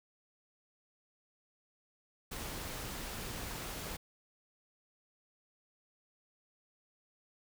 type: noise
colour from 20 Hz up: pink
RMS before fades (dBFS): -42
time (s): 2.31-3.97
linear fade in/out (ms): 10
effects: none